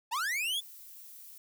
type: linear sweep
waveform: 45% pulse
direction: up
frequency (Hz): 830.6 to 3520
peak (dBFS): -30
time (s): 0.11-0.61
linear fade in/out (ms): 20
type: noise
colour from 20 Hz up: violet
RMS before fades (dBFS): -50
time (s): 0.56-1.38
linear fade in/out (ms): 2
effects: none